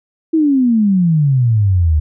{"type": "exponential sweep", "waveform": "sine", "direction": "down", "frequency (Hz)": [329.6, 73.7], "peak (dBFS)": -9, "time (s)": [0.33, 2], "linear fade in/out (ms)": 10, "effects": []}